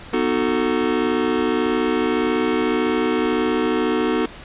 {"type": "chord", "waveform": "square", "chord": "B dominant seventh", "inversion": "none", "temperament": "just", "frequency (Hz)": [246.9, 308.7, 370.4, 444.5], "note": ["B3", "D#4", "F#4", "A4"], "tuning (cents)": [0, -14, 2, 18], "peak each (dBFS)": -24, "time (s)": [0.13, 4.26], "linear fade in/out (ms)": 5, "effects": ["pink hiss -39 dBFS RMS until 4.44 s", "resampled to 8000 Hz"]}